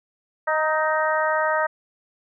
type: harmonic tone with a mistuned harmonic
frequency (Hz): 311.1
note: D#4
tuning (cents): 0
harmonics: 2 / 3 / 4 / 5 / 6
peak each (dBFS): -23 / -25 / -26 / -27 / -28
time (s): 0.47-1.67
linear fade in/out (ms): 10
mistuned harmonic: 4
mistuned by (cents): +19
effects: none